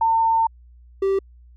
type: tone pair in turn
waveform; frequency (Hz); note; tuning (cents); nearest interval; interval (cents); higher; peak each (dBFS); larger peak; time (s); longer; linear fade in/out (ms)
sine / triangle; 904 / 389.2; A5 / G4; +47 / -12; octave + minor third; 1459; first; -15; neither; 0.01-0.47 / 1.02-1.19; first; 5
effects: added 60 Hz sine -45 dBFS peak until 1.56 s